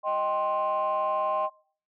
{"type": "chord", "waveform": "sine", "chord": "C minor", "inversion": "first", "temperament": "equal with one note detuned", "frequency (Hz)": [622.3, 784, 1052], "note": ["Eb5", "G5", "C6"], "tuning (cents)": [0, 0, 9], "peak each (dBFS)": [-27, -30, -26], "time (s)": [0.03, 1.5], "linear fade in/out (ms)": 50, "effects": ["noise-tail reverb RT60 0.5 s tail -24 dB re dry", "tanh soft clip ceiling -19 dBFS"]}